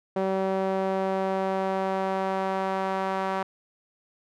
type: tone with band-pass filter sweep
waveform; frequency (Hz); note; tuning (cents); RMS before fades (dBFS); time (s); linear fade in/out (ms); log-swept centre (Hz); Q
sawtooth; 191.2; G3; -43; -27; 0.16-3.43; 5; 550 to 950; 1.4
effects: none